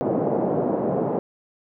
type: band-pass noise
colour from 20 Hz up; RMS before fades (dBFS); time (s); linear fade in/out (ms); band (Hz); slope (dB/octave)
white; -23; 0.01-1.19; 0; 150 to 640; 24
effects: none